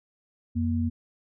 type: tone pair together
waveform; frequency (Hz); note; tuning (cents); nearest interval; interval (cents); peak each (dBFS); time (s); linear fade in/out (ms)
sine; 89 / 236.4; F2 / A#3; +33 / +24; octave + perfect fourth; 1691; -26; 0.55-0.9; 20
effects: none